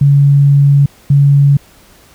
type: tone pair in turn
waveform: sine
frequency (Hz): 141.3 / 141.3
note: C#3 / C#3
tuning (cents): +34 / +34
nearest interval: unison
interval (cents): 0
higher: neither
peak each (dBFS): -4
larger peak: neither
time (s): 0.01-0.86 / 1.1-1.57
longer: first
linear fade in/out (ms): 5
effects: pink hiss -44 dBFS RMS until 2.14 s